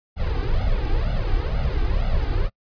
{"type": "noise with flanger", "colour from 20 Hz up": "brown", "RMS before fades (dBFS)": -21, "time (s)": [0.16, 2.5], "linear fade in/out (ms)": 50, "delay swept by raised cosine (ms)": [1.4, 2.6], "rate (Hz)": 2.1, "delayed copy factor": 0.9, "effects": ["noise-tail reverb RT60 0.1 s tail -26 dB re dry", "resampled to 11025 Hz"]}